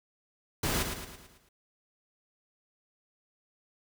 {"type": "noise with echo", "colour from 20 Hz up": "pink", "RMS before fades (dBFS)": -30, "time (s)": [0.63, 0.83], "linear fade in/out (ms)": 5, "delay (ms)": 110, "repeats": 6, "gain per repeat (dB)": -6, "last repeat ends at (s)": 1.49, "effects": []}